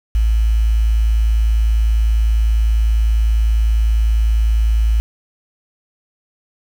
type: tone with quantisation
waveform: sine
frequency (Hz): 55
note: A1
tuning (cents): 0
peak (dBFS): -11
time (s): 0.15-5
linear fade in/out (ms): 0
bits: 6
effects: none